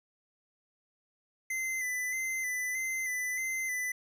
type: tone with vibrato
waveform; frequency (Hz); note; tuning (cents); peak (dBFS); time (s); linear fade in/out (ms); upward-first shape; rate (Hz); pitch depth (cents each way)
square; 2033; B6; +50; -32; 1.5-3.92; 5; square; 1.6; 30
effects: none